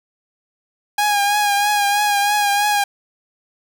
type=tone with vibrato; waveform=sawtooth; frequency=820 Hz; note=G#5; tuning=22 cents flat; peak=-11 dBFS; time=0.98-2.84 s; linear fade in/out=5 ms; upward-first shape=triangle; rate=3.1 Hz; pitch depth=41 cents each way; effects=7-bit